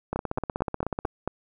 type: two click trains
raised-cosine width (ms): 1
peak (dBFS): -13 / -14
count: 6 / 16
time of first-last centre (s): 0.16-1.276 / 0.13-1.05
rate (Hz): 4.48 / 16.3
effects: none